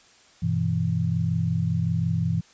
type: chord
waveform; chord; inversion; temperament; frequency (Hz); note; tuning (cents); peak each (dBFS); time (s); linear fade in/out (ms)
sine; E minor; first; equal; 98 / 123.47 / 164.81; G2 / B2 / E3; 0 / 0 / 0; -27 / -27 / -24; 0.42-2.41; 10
effects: white hiss -55 dBFS RMS until 2.53 s + resampled to 16000 Hz